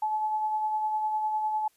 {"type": "tone with tremolo", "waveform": "sine", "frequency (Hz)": 860, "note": "A5", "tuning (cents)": -40, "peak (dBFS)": -24, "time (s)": [0.02, 1.68], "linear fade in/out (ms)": 5, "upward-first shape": "sine", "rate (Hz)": 9.9, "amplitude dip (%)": 35, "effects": ["white hiss -67 dBFS RMS until 1.76 s", "resampled to 32000 Hz"]}